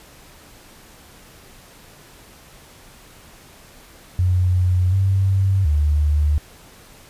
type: tone with pitch steps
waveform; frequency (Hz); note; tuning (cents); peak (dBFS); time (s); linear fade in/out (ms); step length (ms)
sine; 90.7 / 96.5 / 74.5; F#2 / G2 / D2; -34 / -27 / +25; -14; 4.19-6.38; 0; 730
effects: pink hiss -46 dBFS RMS until 7.09 s + resampled to 32000 Hz